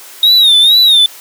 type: tone with vibrato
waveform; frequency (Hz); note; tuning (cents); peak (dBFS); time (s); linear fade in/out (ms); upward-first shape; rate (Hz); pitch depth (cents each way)
triangle; 3729; A#7; 0; -3; 0.23-1.06; 2; sine; 2.2; 110
effects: white hiss -34 dBFS RMS until 1.2 s + high-pass 400 Hz 12 dB/octave